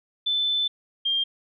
sine tone pair in turn, 3520 / 3197 Hz, A7 / G7, 0 / +33 cents, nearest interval major second, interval 167 cents, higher first, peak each -21 dBFS, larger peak neither, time 0.26-0.68 / 1.05-1.24 s, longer first, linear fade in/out 10 ms, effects none

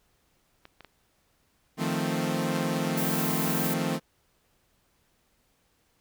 clicks, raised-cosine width 0.3 ms, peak -30 dBFS, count 5, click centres 0.654 / 0.807 / 0.847 / 1.833 / 2.234 s
sawtooth chord, F dominant seventh, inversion third, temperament equal, 155.56 / 174.61 / 220 / 261.6 Hz, Eb3 / F3 / A3 / C4, 0 / 0 / 0 / 0 cents, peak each -28 dBFS, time 1.77-4 s, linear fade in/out 50 ms
violet noise, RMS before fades -32 dBFS, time 2.97-3.74 s, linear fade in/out 5 ms
effects pink hiss -69 dBFS RMS until 6 s

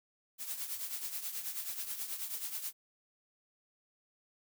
blue noise with tremolo, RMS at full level -37 dBFS, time 0.38-2.73 s, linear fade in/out 50 ms, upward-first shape triangle, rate 9.3 Hz, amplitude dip 70%, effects none

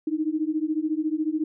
sine beating tone pair, 304.3 / 318.3 Hz, D#4 / D#4, -38 / +39 cents, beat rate 14 Hz, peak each -26 dBFS, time 0.07-1.44 s, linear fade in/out 5 ms, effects none

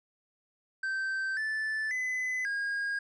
triangle tone with pitch steps, 1555 / 1753 / 2016 / 1629 Hz, G6 / A6 / B6 / G#6, -14 / -7 / +35 / -34 cents, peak -28 dBFS, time 0.83-2.99 s, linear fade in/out 5 ms, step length 540 ms, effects resampled to 22050 Hz

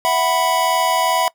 square chord, E suspended second, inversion none, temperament just, 659.3 / 741.7 / 988.9 Hz, E5 / F#5 / B5, 0 / +4 / +2 cents, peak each -21 / -21 / -19 dBFS, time 0.05-1.28 s, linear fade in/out 0 ms, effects noise-tail reverb RT60 0.1 s tail -21 dB re dry

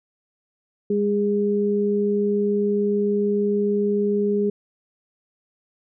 sine tone pair together, 203.6 / 410.4 Hz, G#3 / G#4, -34 / -21 cents, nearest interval octave, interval 1213 cents, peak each -22 / -20 dBFS, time 0.9-4.5 s, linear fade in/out 5 ms, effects none

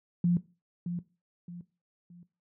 sine tone with echo, 174.61 Hz, F3, in tune, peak -21 dBFS, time 0.24-0.37 s, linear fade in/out 2 ms, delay 620 ms, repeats 3, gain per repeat -9 dB, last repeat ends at 2.23 s, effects noise-tail reverb RT60 0.3 s tail -18 dB re dry + high-pass 100 Hz 12 dB/octave

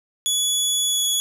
20% pulse tone with pitch glide, 3400 to 3378 Hz, G#7 to G#7, +40 to +29 cents, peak -13 dBFS, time 0.26-1.2 s, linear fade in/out 0 ms, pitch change -11 cents, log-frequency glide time 0.88-1.07 s, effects none

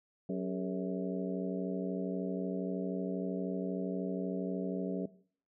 harmonic tone with a mistuned harmonic, 92.8 Hz, F#2, 6 cents sharp, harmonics 2 / 3 / 4 / 5 / 6 / 7, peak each -35 / -39 / -41 / -43 / -45 / -46 dBFS, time 0.29-5.06 s, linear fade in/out 5 ms, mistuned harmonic 4, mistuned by +130 cents, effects noise-tail reverb RT60 0.5 s tail -18 dB re dry

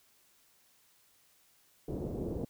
white low-pass noise, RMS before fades -37 dBFS, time 1.88-2.45 s, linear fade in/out 5 ms, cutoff 450 Hz, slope 24 dB/octave, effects white hiss -67 dBFS RMS until 2.49 s

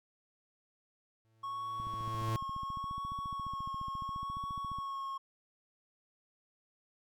45% pulse tone with exponential growth, 111.4 Hz, A2, 22 cents sharp, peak -31 dBFS, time 1.25-2.36 s, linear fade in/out 0 ms, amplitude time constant 240 ms
triangle tone with vibrato, 1100 Hz, C#6, 14 cents flat, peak -35 dBFS, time 1.43-5.18 s, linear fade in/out 10 ms, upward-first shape sine, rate 0.73 Hz, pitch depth 23 cents each way
click train, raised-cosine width 5 ms, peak -34 dBFS, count 44, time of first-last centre 1.8-4.786 s, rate 14.4 Hz
effects none

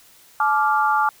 sine chord, D minor, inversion second, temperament equal with one note detuned, 859.4 / 1174.7 / 1396.9 Hz, A5 / D6 / F6, -41 / 0 / 0 cents, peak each -19 / -20 / -22 dBFS, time 0.4-1.09 s, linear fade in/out 2 ms, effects white hiss -51 dBFS RMS until 1.2 s

